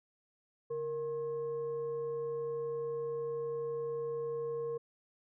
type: tone with frequency modulation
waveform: sine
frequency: 466.2 Hz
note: A#4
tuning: in tune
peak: -34 dBFS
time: 0.7-4.78 s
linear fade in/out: 10 ms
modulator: 607 Hz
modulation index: 0.32
effects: none